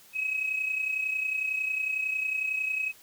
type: tone pair together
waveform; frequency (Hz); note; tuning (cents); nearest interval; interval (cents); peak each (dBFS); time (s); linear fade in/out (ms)
sine; 2547 / 2578; D#7 / E7; +40 / -39; unison; 21; -27 / -33; 0.13-2.93; 50
effects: tanh soft clip ceiling -21 dBFS + white hiss -55 dBFS RMS until 3.02 s